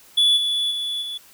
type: tone with level steps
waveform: triangle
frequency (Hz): 3434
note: A7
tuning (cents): -43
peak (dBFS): -12 / -18 / -22 / -26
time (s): 0.17-1.18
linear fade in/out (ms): 10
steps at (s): 0.36 / 0.7 / 1.01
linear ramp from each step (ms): 20
effects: white hiss -50 dBFS RMS until 1.33 s